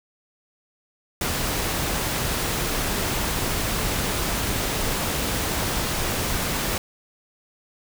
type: noise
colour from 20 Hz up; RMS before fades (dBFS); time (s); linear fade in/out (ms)
pink; -25; 1.21-6.78; 2
effects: none